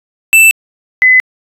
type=tone pair in turn; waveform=square / sine; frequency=2654 / 2020 Hz; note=E7 / B6; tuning=+11 / +39 cents; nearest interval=perfect fourth; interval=472 cents; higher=first; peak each=-3 dBFS; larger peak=neither; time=0.33-0.51 / 1.02-1.2 s; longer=neither; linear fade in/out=0 ms; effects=resampled to 32000 Hz